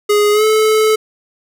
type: tone with pitch glide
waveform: square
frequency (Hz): 415.3 to 433.9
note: G#4 to A4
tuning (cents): 0 to -24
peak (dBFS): -10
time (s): 0.09-0.96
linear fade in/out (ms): 10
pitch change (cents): +76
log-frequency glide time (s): 0.32-0.44
effects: none